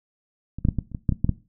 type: clicks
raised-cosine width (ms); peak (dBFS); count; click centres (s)
5; -20 / -8 / -7 / -11 / -28 / -17 / -7 / -12 / -8 / -7; 10; 0.586 / 0.651 / 0.687 / 0.787 / 0.917 / 0.948 / 1.092 / 1.123 / 1.245 / 1.293
effects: noise-tail reverb RT60 0.3 s tail -17 dB re dry